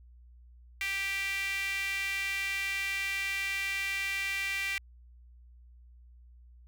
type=tone with high-pass filter; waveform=sawtooth; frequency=392 Hz; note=G4; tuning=in tune; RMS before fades=-33 dBFS; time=0.81-4.78 s; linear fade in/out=0 ms; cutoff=2200 Hz; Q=7.1; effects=added 60 Hz sine -52 dBFS peak until 6.67 s